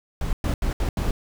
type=noise bursts at uneven times; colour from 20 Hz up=brown; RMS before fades=-23 dBFS; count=5; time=0.21-0.33 / 0.44-0.54 / 0.62-0.73 / 0.8-0.89 / 0.97-1.11 s; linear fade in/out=2 ms; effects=none